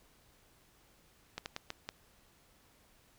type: slowing click train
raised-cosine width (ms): 0.2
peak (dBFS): -21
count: 5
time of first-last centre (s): 1.38-1.89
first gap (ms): 79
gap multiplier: 1.33
effects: pink hiss -66 dBFS RMS until 3.18 s